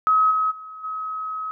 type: tone with level steps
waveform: sine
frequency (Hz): 1276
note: D#6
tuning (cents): +43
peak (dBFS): -14 / -18 / -35 / -26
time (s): 0.07-1.51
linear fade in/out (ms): 0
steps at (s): 0.3 / 0.5 / 0.83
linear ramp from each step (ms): 20
effects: none